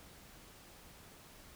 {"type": "silence", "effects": ["pink hiss -57 dBFS RMS until 1.55 s"]}